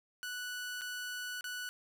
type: tone with dropouts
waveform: sawtooth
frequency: 1480 Hz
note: F#6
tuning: in tune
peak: -35 dBFS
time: 0.23-1.69 s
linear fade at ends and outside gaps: 0 ms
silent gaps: 0.811-0.817 / 1.409-1.442 s
effects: none